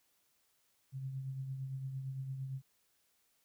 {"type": "tone with tremolo", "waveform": "sine", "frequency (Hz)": 133.5, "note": "C3", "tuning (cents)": 35, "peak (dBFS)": -36, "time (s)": [0.92, 2.62], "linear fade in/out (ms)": 50, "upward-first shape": "triangle", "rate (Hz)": 8.8, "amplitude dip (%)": 50, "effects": ["white hiss -75 dBFS RMS until 3.44 s"]}